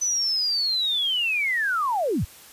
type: linear sweep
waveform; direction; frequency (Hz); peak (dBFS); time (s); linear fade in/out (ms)
sine; down; 6070 to 48.52; -21; 0.01-2.25; 10
effects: white hiss -47 dBFS RMS until 2.52 s + resampled to 32000 Hz